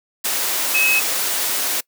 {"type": "tone in noise", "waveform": "sine", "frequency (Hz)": 2566, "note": "E7", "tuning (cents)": -47, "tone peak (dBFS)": -15, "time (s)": [0.74, 1], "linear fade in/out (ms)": 10, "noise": "white", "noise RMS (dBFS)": -21, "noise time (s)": [0.24, 1.81], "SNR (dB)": 3, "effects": ["noise-tail reverb RT60 0.1 s tail -24 dB re dry", "high-pass 300 Hz 12 dB/octave"]}